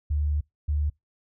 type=tone pair in turn; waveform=sine; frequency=74 / 74 Hz; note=D2 / D2; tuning=+14 / +14 cents; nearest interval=unison; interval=0 cents; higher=neither; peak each=-22 dBFS; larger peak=neither; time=0.1-0.41 / 0.68-0.9 s; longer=first; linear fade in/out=10 ms; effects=noise-tail reverb RT60 0.2 s tail -26 dB re dry